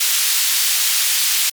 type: high-pass noise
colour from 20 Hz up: pink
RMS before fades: -17 dBFS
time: 0-1.5 s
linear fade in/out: 10 ms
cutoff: 3100 Hz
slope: 12 dB/octave
effects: Opus 48 kbps